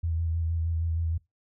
sine tone with vibrato, 82.41 Hz, E2, in tune, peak -25 dBFS, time 0.03-1.18 s, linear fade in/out 10 ms, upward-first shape square, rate 6.4 Hz, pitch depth 24 cents each way, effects noise-tail reverb RT60 0.2 s tail -22 dB re dry

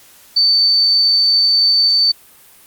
sine tone, 4548 Hz, C#8, 44 cents sharp, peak -9 dBFS, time 0.36-2.12 s, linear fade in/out 10 ms, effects white hiss -45 dBFS RMS until 2.66 s + Opus 48 kbps

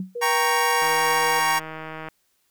sine tone with exponential decay, 186.6 Hz, F#3, 15 cents sharp, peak -23 dBFS, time 0-0.17 s, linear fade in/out 2 ms, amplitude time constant 36 ms
sine tone, 480 Hz, B4, 49 cents flat, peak -27 dBFS, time 0.15-1.4 s, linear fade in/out 10 ms
25% pulse chord, G diminished, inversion none, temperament equal, 784 / 932.3 / 1108.7 Hz, G5 / Bb5 / Db6, 0 / 0 / 0 cents, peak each -22 / -18 / -21 dBFS, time 0.21-1.6 s, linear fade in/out 20 ms
click train, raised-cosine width 0.5 ms, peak -20 dBFS, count 201, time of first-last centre 0.82-2.086 s, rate 158 Hz
effects white hiss -68 dBFS RMS until 2.5 s

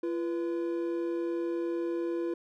triangle tone pair together, 341 / 489.9 Hz, F4 / B4, -41 / -14 cents, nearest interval tritone, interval 627 cents, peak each -28 / -35 dBFS, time 0.03-2.34 s, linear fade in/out 5 ms, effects none

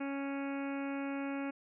harmonic tone, 277.2 Hz, C#4, in tune, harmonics 1 / 2 / 3 / 4 / 5 / 6 / 7 / 8 / 9 / 10, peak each -36 / -44 / -47 / -52 / -49 / -52 / -57 / -51 / -52 / -58 dBFS, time 0-1.51 s, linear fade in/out 10 ms, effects none

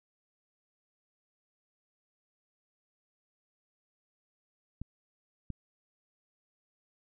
clicks, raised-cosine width 5 ms, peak -26 / -25 dBFS, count 2, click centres 4.816 / 5.503 s, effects none

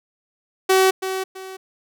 sawtooth tone with echo, 379.1 Hz, F#4, 42 cents sharp, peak -9 dBFS, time 0.69-0.91 s, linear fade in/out 10 ms, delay 330 ms, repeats 2, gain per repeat -10 dB, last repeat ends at 1.57 s, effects none

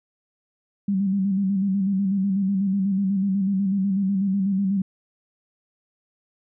sine tone with vibrato, 194.9 Hz, G3, 10 cents flat, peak -19 dBFS, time 0.88-4.82 s, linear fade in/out 5 ms, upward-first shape square, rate 8.1 Hz, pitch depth 50 cents each way, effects none

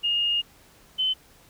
sine tone pair in turn, 2843 / 3051 Hz, F7 / G7, +30 / -48 cents, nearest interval minor second, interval 122 cents, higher second, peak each -21 dBFS, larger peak neither, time 0.03-0.42 / 0.98-1.14 s, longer first, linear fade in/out 20 ms, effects pink hiss -55 dBFS RMS until 1.49 s

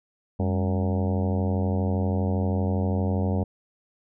harmonic tone with a mistuned harmonic, 92.5 Hz, F#2, in tune, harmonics 1 / 2 / 3 / 4 / 5 / 6 / 7 / 8 / 9 / 10, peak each -24 / -27 / -34 / -37 / -34 / -36 / -39 / -39 / -42 / -46 dBFS, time 0.39-3.44 s, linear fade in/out 10 ms, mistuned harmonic 2, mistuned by +130 cents, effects none

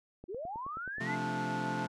click train, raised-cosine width 2 ms, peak -34 dBFS, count 8, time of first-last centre 0.24-0.983 s, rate 9.42 Hz
sine linear sweep, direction up, 329.6 to 2101 Hz, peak -37 dBFS, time 0.28-1.16 s, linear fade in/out 20 ms
sawtooth chord, F major, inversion second, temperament equal, 130.81 / 174.61 / 220 Hz, C3 / F3 / A3, 0 / 0 / 0 cents, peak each -36 dBFS, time 1-1.87 s, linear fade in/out 10 ms
harmonic tone, 291 Hz, D4, 16 cents flat, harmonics 1 / 3 / 5, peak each -41 / -36 / -41 dBFS, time 1.05-1.88 s, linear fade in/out 50 ms
effects low-pass 7000 Hz 12 dB/octave

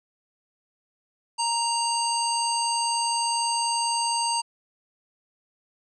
harmonic tone with a mistuned harmonic, 931 Hz, A#5, 2 cents flat, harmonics 1 / 3 / 5 / 7 / 9, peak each -25 / -34 / -29 / -37 / -30 dBFS, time 1.38-4.42 s, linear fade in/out 20 ms, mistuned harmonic 7, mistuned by -39 cents, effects none

